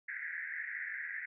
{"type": "band-pass noise", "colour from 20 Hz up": "pink", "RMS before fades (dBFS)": -41, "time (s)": [0.08, 1.26], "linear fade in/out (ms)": 10, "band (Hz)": [1600, 2100], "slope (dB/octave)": 96, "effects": []}